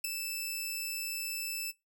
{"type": "tone with ADSR envelope", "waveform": "10% pulse", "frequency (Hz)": 2637, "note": "E7", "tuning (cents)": 0, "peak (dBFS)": -18, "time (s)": [0.04, 1.72], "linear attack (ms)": 8, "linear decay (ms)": 6, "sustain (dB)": -8, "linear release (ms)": 23, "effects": ["noise-tail reverb RT60 0.2 s tail -20 dB re dry"]}